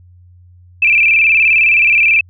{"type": "tone with vibrato", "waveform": "sine", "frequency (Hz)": 2489, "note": "D#7", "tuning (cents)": 0, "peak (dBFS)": -7, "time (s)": [0.82, 2.21], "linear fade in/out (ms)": 5, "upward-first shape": "square", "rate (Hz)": 19, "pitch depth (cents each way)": 85, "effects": ["added 89 Hz sine -40 dBFS peak until 2.29 s"]}